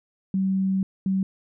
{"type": "tone bursts at uneven times", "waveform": "sine", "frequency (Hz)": 191.3, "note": "G3", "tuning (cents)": -42, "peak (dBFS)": -20, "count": 2, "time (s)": [[0.34, 0.83], [1.06, 1.23]], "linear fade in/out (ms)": 2, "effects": []}